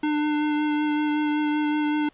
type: tone with vibrato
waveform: square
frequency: 299.7 Hz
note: D4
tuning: 35 cents sharp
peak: -22 dBFS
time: 0.03-2.09 s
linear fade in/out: 5 ms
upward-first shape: sine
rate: 5.3 Hz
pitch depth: 13 cents each way
effects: pink hiss -59 dBFS RMS until 2.13 s + resampled to 8000 Hz